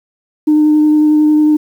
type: tone with vibrato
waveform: sine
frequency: 303.7 Hz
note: D#4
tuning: 42 cents flat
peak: -5 dBFS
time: 0.47-1.57 s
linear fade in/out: 10 ms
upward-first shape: sine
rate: 11 Hz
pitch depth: 10 cents each way
effects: tanh soft clip ceiling -3 dBFS + 7-bit